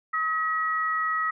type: tone pair together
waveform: sine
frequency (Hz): 1274.2 / 1918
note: D#6 / A#6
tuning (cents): +41 / +49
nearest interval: perfect fifth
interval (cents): 708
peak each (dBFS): -25 / -28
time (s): 0.13-1.31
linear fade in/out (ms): 10
effects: none